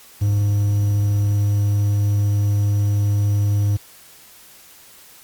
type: tone with quantisation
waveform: triangle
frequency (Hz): 102.4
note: G#2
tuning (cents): -24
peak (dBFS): -13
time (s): 0.21-3.77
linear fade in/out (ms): 10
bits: 7
effects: white hiss -46 dBFS RMS until 5.23 s + Opus 48 kbps